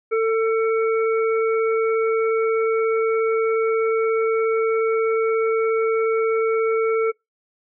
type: harmonic tone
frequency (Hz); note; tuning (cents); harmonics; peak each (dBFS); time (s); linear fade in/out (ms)
447.2; A4; +28; 1 / 3 / 5; -17 / -27 / -31; 0.11-7.12; 20
effects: noise-tail reverb RT60 0.2 s tail -26 dB re dry